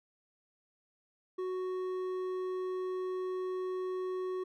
triangle tone with hard clipping, 370 Hz, F#4, in tune, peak -35 dBFS, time 1.38-4.44 s, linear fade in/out 10 ms, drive 10 dB, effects none

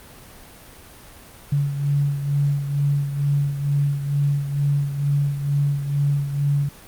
sine beating tone pair, 142.1 / 144.3 Hz, C#3 / D3, +43 / -30 cents, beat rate 2.2 Hz, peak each -19 / -26 dBFS, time 1.52-6.69 s, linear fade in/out 5 ms, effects pink hiss -44 dBFS RMS until 6.87 s + Opus 32 kbps

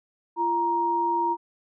sine tone pair together, 342.5 / 939 Hz, F4 / A#5, -34 / +12 cents, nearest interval octave + perfect fourth, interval 1746 cents, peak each -29 / -22 dBFS, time 0.36-1.37 s, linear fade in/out 50 ms, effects none

